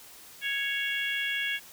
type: harmonic tone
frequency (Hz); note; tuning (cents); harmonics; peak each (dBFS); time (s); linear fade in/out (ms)
554.4; C#5; 0; 3 / 4 / 5 / 6; -32 / -33 / -34 / -35; 0.41-1.6; 50
effects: white hiss -50 dBFS RMS until 1.72 s